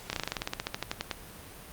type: slowing click train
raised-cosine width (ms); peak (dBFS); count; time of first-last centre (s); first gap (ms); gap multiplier
0.2; -13; 18; 0.1-1.113; 30; 1.08
effects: pink hiss -47 dBFS RMS until 1.72 s + Opus 48 kbps